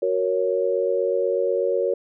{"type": "chord", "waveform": "sine", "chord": "F# major", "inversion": "none", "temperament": "equal", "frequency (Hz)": [370, 466.2, 554.4], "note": ["F#4", "A#4", "C#5"], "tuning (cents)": [0, 0, 0], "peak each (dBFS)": [-25, -23, -23], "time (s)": [0.02, 1.94], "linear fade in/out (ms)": 5, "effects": []}